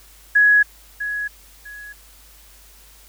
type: tone with echo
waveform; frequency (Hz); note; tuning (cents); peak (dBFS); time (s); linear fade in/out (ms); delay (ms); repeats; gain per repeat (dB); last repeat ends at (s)
sine; 1675; G#6; +14; -10; 0.35-0.63; 10; 650; 2; -12; 1.93
effects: added 50 Hz sine -49 dBFS peak until 3.08 s + white hiss -49 dBFS RMS until 3.08 s